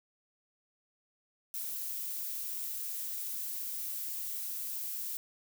violet noise, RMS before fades -38 dBFS, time 1.54-5.17 s, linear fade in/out 0 ms, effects none

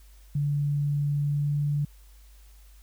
sine tone with pitch glide, 144.6 to 145.69 Hz, D3 to D3, -27 to -14 cents, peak -23 dBFS, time 0.35-1.85 s, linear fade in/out 5 ms, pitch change +13 cents, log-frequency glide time 1.22-1.58 s, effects added 50 Hz sine -49 dBFS peak until 2.82 s + white hiss -61 dBFS RMS until 2.82 s

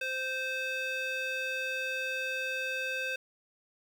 square tone with band-pass filter, 520 Hz, C5, 11 cents flat, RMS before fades -34 dBFS, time 0.01-3.16 s, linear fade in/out 5 ms, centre 2300 Hz, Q 2.2, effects 9-bit

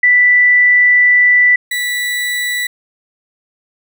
sine / 35% pulse tone pair in turn, 1975.5 / 1964.8 Hz, B6 / B6, 0 / -9 cents, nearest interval unison, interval 9 cents, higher first, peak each -6 / -14 dBFS, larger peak first, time 0.03-1.56 / 1.71-2.67 s, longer first, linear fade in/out 5 ms, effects none

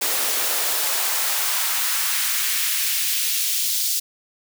white noise with high-pass filter sweep, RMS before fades -22 dBFS, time 0.01-4 s, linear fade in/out 10 ms, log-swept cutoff 340 to 4500 Hz, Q 1.1, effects none

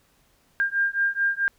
sine beating tone pair, 1600 / 1604.6 Hz, G6 / G6, +35 / +40 cents, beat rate 4.6 Hz, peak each -24 dBFS, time 0.6-1.48 s, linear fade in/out 0 ms, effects pink hiss -63 dBFS RMS until 1.58 s

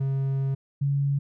triangle / sine tone pair in turn, 135.6 / 140.38 Hz, C#3 / C#3, -38 / +22 cents, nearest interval minor second, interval 60 cents, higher second, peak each -21 dBFS, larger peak neither, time 0-0.55 / 0.81-1.19 s, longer first, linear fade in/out 10 ms, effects none

